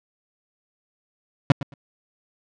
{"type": "tone with echo", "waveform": "35% pulse", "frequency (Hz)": 139.6, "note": "C#3", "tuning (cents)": 13, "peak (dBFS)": -9, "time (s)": [1.5, 1.52], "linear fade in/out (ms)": 2, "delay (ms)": 110, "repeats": 2, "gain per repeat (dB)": -15, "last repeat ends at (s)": 1.74, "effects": ["low-pass 4000 Hz 12 dB/octave"]}